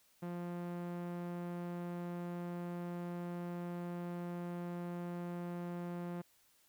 sawtooth tone with low-pass filter, 174.61 Hz, F3, in tune, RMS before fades -42 dBFS, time 0.22-6.22 s, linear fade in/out 10 ms, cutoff 1600 Hz, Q 0.53, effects white hiss -70 dBFS RMS until 6.68 s

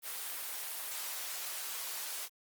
white high-pass noise, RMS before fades -40 dBFS, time 0.02-2.29 s, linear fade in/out 50 ms, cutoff 610 Hz, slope 12 dB/octave, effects Opus 24 kbps

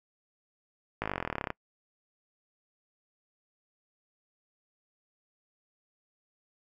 slowing click train, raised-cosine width 0.5 ms, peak -16 dBFS, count 21, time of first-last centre 1.02-1.504 s, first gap 18 ms, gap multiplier 1.03, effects noise-tail reverb RT60 0.1 s tail -26 dB re dry

